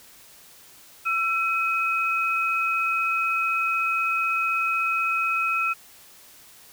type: tone pair together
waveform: sine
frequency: 1342 / 2533 Hz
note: E6 / D#7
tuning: +31 / +30 cents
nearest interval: major seventh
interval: 1099 cents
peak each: -24 dBFS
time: 1.05-5.74 s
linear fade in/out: 20 ms
effects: white hiss -50 dBFS RMS until 6.72 s